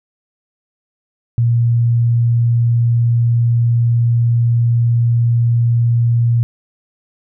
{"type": "tone", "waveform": "sine", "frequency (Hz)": 117.9, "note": "A#2", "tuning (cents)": 20, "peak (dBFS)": -10, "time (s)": [1.38, 6.43], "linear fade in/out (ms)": 0, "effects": []}